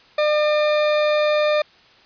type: tone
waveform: 40% pulse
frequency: 602 Hz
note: D5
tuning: 43 cents sharp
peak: -15 dBFS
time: 0.18-1.62 s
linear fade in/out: 5 ms
effects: white hiss -51 dBFS RMS until 2.05 s + resampled to 11025 Hz